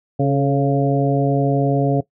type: harmonic tone with a mistuned harmonic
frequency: 138.59 Hz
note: C#3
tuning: in tune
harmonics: 1 / 2 / 3 / 4 / 5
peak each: -17 / -20 / -22 / -23 / -24 dBFS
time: 0.19-2.01 s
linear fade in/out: 10 ms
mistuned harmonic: 3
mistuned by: +46 cents
effects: noise-tail reverb RT60 0.1 s tail -18 dB re dry